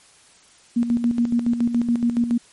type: tone with tremolo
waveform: sine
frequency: 237 Hz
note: A#3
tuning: 29 cents sharp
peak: -15 dBFS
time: 0.76-2.38 s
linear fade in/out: 10 ms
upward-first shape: square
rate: 7.1 Hz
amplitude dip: 60%
effects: white hiss -52 dBFS RMS until 2.52 s + MP3 48 kbps